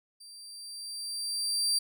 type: tone with level ramp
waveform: 30% pulse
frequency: 4699 Hz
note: D8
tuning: in tune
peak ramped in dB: -45 to -21 dBFS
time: 0.2-1.79 s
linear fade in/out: 10 ms
effects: none